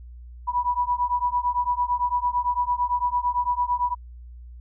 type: beating tone pair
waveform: sine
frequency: 975 / 983.9 Hz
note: B5 / B5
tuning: -23 / -7 cents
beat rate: 8.9 Hz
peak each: -24 dBFS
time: 0.47-3.95 s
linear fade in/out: 20 ms
effects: added 60 Hz sine -39 dBFS peak until 4.6 s